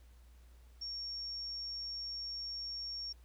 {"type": "tone", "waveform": "sine", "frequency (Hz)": 5520, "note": "F8", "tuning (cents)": -21, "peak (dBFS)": -39, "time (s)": [0.81, 3.13], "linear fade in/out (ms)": 10, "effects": ["added 60 Hz sine -56 dBFS peak until 3.24 s", "pink hiss -70 dBFS RMS until 3.24 s"]}